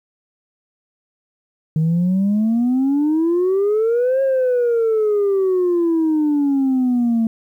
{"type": "exponential two-way sweep", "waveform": "sine", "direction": "up then down", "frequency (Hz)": [154.7, 543, 223.3], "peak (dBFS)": -12, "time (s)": [1.76, 7.27], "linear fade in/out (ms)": 2, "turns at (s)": 4.22, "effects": ["tanh soft clip ceiling -12 dBFS", "9-bit"]}